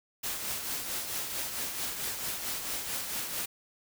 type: noise with tremolo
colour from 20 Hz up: white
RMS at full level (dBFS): -33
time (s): 0.23-3.46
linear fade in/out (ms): 10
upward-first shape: triangle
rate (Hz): 4.5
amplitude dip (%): 50
effects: none